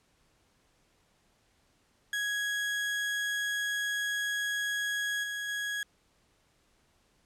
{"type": "tone with level steps", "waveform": "35% pulse", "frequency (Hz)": 1661.2, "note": "G#6", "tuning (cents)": 0, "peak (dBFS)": [-28, -32, -30], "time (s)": [2.13, 5.83], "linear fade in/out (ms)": 2, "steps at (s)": [5.23, 5.48], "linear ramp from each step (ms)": 10, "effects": ["pink hiss -69 dBFS RMS until 7.25 s", "low-pass 10000 Hz 12 dB/octave"]}